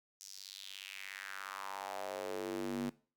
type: tone with high-pass filter sweep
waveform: square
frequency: 48.5 Hz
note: G1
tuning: 18 cents flat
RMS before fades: -43 dBFS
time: 0.2-2.9 s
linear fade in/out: 10 ms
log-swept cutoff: 6100 to 220 Hz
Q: 3.3
effects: noise-tail reverb RT60 0.4 s tail -20 dB re dry